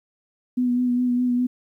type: tone with vibrato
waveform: sine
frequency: 246.9 Hz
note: B3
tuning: in tune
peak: -18 dBFS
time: 0.57-1.47 s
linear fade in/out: 10 ms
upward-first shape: sine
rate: 4.9 Hz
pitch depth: 23 cents each way
effects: 10-bit